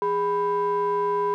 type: ring-modulated tone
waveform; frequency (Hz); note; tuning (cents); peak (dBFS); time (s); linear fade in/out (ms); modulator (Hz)
triangle; 290.7; D4; -18; -16; 0.02-1.34; 0; 701
effects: none